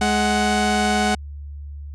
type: tone pair together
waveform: sawtooth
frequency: 209.6 / 742.8 Hz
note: G#3 / F#5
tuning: +16 / +7 cents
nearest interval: octave + minor seventh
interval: 2191 cents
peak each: -16 dBFS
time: 0.01-1.15 s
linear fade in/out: 5 ms
effects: added 72 Hz sine -31 dBFS peak until 1.94 s + resampled to 22050 Hz